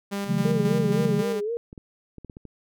sawtooth tone with tremolo, 200 Hz, G3, 35 cents sharp, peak -23 dBFS, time 0.11-1.41 s, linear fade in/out 20 ms, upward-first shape square, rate 3.7 Hz, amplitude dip 35%
sine chord, F# minor seventh, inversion second, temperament equal, 138.59 / 164.81 / 185 / 220 Hz, C#3 / E3 / F#3 / A3, 0 / 0 / 0 / 0 cents, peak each -27 dBFS, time 0.26-1.24 s, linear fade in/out 50 ms
sine tone with vibrato, 440 Hz, A4, in tune, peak -25 dBFS, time 0.45-1.57 s, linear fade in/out 0 ms, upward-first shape sine, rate 3.9 Hz, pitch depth 120 cents each way
clicks, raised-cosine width 3 ms, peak -28 dBFS, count 7, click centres 1.729 / 1.778 / 2.183 / 2.247 / 2.298 / 2.369 / 2.453 s
effects none

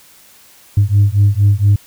sine beating tone pair, 99.4 / 103.7 Hz, G2 / G#2, +25 / -2 cents, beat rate 4.3 Hz, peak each -10 dBFS, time 0.77-1.76 s, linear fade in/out 5 ms, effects tanh soft clip ceiling -4 dBFS + white hiss -45 dBFS RMS until 1.86 s

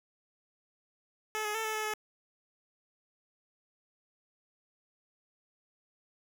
10% pulse tone with pitch steps, 431.8 / 420.8 / 444.6 / 435.5 / 431.4 / 427.7 Hz, A4 / G#4 / A4 / A4 / A4 / A4, -33 / +23 / +18 / -18 / -34 / -49 cents, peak -24 dBFS, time 1.35-1.938 s, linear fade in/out 0 ms, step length 98 ms, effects none

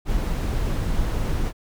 brown noise, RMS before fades -23 dBFS, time 0.05-1.53 s, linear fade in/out 50 ms, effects none

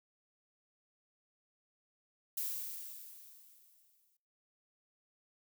violet noise with exponential decay, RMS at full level -36 dBFS, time 2.37-4.17 s, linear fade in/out 5 ms, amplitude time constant 390 ms, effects noise-tail reverb RT60 0.7 s tail -24 dB re dry

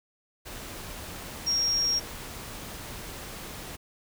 sine tone in noise, 5588 Hz, F8, in tune, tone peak -23 dBFS, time 1.46-2 s, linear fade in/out 20 ms, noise pink, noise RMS -40 dBFS, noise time 0.45-3.77 s, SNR +14 dB, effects none

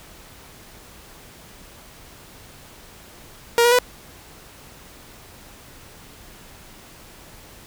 sawtooth tone with pitch steps, 470.5 / 479.4 / 494.6 Hz, A#4 / A#4 / B4, +16 / +48 / +3 cents, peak -9 dBFS, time 3.58-3.787 s, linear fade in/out 0 ms, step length 69 ms, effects pink hiss -45 dBFS RMS until 7.66 s

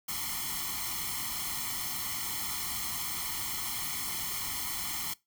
white noise with comb filter, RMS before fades -35 dBFS, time 0.08-5.14 s, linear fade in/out 10 ms, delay 0.94 ms, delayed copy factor +0.95, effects noise-tail reverb RT60 0.2 s tail -21 dB re dry

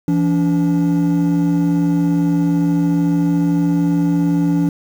triangle tone pair together, 169.54 / 287.2 Hz, E3 / D4, +49 / -39 cents, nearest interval major sixth, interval 912 cents, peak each -13 dBFS, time 0.08-4.69 s, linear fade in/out 2 ms, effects tanh soft clip ceiling -5 dBFS + 7-bit

